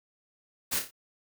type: noise with echo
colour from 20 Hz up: white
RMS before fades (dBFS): -29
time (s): 0.71-0.8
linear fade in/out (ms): 20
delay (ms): 28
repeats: 4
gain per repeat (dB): -6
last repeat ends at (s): 0.912
effects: none